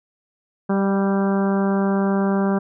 harmonic tone with a mistuned harmonic, 196 Hz, G3, in tune, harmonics 1 / 2 / 3 / 4 / 5 / 6 / 7 / 8, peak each -18 / -24 / -28 / -30 / -32 / -34 / -35 / -36 dBFS, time 0.69-2.59 s, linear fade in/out 10 ms, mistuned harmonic 3, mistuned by +18 cents, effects none

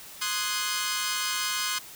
10% pulse chord, Ab dominant seventh, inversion first, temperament equal, 1046.5 / 1244.5 / 1480 / 1661.2 Hz, C6 / Eb6 / Gb6 / Ab6, 0 / 0 / 0 / 0 cents, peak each -23 / -25 / -24 / -26 dBFS, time 0.21-1.79 s, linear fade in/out 10 ms, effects white hiss -45 dBFS RMS until 1.95 s

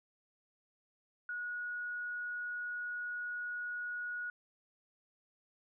sine tone, 1455 Hz, F#6, 29 cents flat, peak -37 dBFS, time 1.29-4.3 s, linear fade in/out 2 ms, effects none

